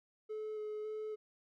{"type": "tone with vibrato", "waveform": "triangle", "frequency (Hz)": 428.3, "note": "A4", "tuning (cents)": -47, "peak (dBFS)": -36, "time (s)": [0.29, 1.16], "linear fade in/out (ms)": 20, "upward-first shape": "square", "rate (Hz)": 1.8, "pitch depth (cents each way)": 11, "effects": ["tanh soft clip ceiling -33 dBFS"]}